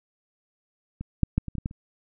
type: clicks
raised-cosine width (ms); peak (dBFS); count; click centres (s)
5; -21 / -7 / -9 / -21 / -23 / -18 / -15 / -30; 8; 1.01 / 1.233 / 1.38 / 1.483 / 1.553 / 1.583 / 1.659 / 1.711
effects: none